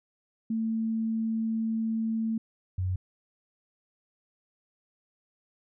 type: tone pair in turn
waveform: sine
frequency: 223.6 / 92.4 Hz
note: A3 / F#2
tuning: +28 / -2 cents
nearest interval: octave + minor third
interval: 1530 cents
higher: first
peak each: -26 dBFS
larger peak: neither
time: 0.5-2.38 / 2.78-2.96 s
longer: first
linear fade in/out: 5 ms
effects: none